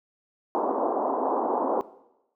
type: band-pass noise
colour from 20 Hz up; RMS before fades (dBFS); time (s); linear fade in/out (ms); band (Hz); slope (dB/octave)
white; -26; 0.55-1.81; 0; 250 to 1000; 48
effects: noise-tail reverb RT60 0.9 s tail -18 dB re dry